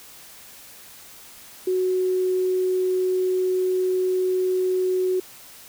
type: tone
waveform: sine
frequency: 369.8 Hz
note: F#4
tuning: 1 cent flat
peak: -19 dBFS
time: 1.67-5.2 s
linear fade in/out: 5 ms
effects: white hiss -45 dBFS RMS until 5.68 s